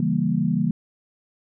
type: chord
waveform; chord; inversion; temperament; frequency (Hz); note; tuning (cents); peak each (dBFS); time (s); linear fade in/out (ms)
sine; C# diminished seventh; none; equal; 138.59 / 164.81 / 196 / 233.1; C#3 / E3 / G3 / Bb3; 0 / 0 / 0 / 0; -28 / -23 / -24 / -24; 0-0.71; 2
effects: none